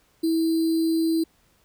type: tone with sample-and-hold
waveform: sine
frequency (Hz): 325.5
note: E4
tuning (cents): -22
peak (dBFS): -19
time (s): 0.23-1.24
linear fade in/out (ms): 10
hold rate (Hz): 4410
effects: pink hiss -63 dBFS RMS until 1.64 s